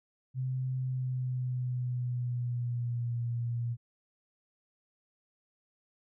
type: tone with pitch glide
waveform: sine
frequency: 129.3 to 118.57 Hz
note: C3 to A#2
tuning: -20 to +30 cents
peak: -30 dBFS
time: 0.34-3.77 s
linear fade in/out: 50 ms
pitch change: -150 cents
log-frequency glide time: 0.78-3.19 s
effects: none